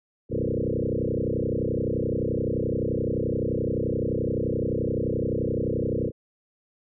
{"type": "tone with frequency modulation", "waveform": "sine", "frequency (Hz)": 290, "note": "D4", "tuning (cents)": -22, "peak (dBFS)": -23, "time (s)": [0.29, 6.12], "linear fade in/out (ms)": 50, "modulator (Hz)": 31.6, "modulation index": 7, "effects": []}